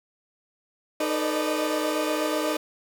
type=tone cluster; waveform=30% pulse; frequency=309.1 / 437.8 / 494.2 / 583 / 610 Hz; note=D#4 / A4 / B4 / D5 / D#5; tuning=-11 / -9 / +1 / -13 / -34 cents; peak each=-25 / -30 / -30 / -30 / -28 dBFS; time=1-2.57 s; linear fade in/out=5 ms; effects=none